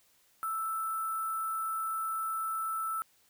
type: tone with sample-and-hold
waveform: sine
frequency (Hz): 1322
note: E6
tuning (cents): +5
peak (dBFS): -31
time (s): 0.43-3.02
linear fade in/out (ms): 0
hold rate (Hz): 11025
effects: white hiss -67 dBFS RMS until 3.29 s